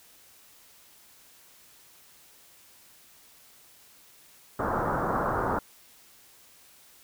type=low-pass noise; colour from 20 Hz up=white; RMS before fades=-28 dBFS; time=4.59-5.59 s; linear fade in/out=5 ms; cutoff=1400 Hz; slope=48 dB/octave; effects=white hiss -56 dBFS RMS until 7.03 s